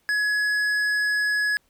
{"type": "tone with tanh clipping", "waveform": "sine", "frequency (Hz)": 1686, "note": "G#6", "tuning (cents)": 26, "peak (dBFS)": -22, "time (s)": [0.09, 1.57], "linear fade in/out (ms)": 0, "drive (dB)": 10, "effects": ["pink hiss -66 dBFS RMS until 1.69 s"]}